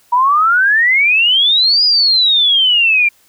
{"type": "exponential two-way sweep", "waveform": "sine", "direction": "up then down", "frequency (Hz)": [952, 4978, 2350], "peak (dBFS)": -8, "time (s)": [0.12, 3.09], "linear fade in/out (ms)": 10, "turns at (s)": 1.84, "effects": ["white hiss -52 dBFS RMS until 3.28 s"]}